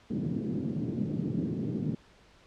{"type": "band-pass noise", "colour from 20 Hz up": "white", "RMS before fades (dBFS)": -32, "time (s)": [0.1, 1.95], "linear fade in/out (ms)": 5, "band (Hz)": [130, 280], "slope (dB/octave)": 24, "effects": ["pink hiss -59 dBFS RMS until 2.46 s", "low-pass 5000 Hz 12 dB/octave"]}